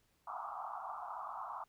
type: band-pass noise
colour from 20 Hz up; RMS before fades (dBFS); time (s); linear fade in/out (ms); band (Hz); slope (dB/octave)
white; -44; 0.27-1.64; 5; 680 to 1300; 96
effects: pink hiss -75 dBFS RMS until 1.68 s